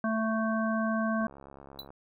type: harmonic tone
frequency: 221.4 Hz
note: A3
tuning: 11 cents sharp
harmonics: 1 / 3 / 5 / 7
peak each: -28 / -33 / -35 / -36 dBFS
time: 0.04-1.27 s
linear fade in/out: 2 ms
type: click train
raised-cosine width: 1 ms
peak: -34 dBFS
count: 49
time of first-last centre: 1.21-1.905 s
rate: 69.1 Hz
type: tone with exponential decay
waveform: square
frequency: 3973 Hz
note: B7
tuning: 10 cents sharp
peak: -34 dBFS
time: 1.79-1.87 s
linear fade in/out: 1 ms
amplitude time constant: 16 ms
effects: none